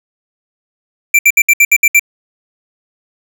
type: tone bursts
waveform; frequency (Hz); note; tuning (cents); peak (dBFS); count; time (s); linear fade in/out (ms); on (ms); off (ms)
square; 2349; D7; 0; -5; 8; 1.14-1.995; 5; 50; 65
effects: none